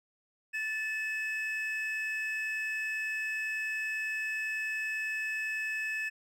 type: tone pair together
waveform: triangle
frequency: 1751 / 2581 Hz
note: A6 / E7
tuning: -9 / -37 cents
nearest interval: perfect fifth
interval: 672 cents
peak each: -32 / -33 dBFS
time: 0.53-6.1 s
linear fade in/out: 20 ms
effects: tanh soft clip ceiling -22 dBFS